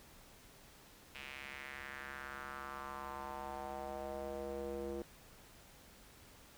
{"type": "tone with band-pass filter sweep", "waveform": "square", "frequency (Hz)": 68.8, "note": "C#2", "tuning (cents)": -12, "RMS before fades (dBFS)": -45, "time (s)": [1.15, 5.02], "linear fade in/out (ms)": 0, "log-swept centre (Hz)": [2600, 410], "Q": 3, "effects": ["pink hiss -60 dBFS RMS until 6.57 s"]}